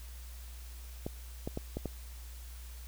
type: clicks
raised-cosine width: 2 ms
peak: -22 dBFS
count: 5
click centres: 1.065 / 1.475 / 1.574 / 1.77 / 1.857 s
effects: added 60 Hz sine -44 dBFS peak until 2.87 s + white hiss -55 dBFS RMS until 2.87 s